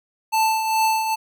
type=tone with tremolo; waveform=square; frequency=882 Hz; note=A5; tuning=4 cents sharp; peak=-16 dBFS; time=0.32-1.16 s; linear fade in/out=20 ms; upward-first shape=triangle; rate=2.4 Hz; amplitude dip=55%; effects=none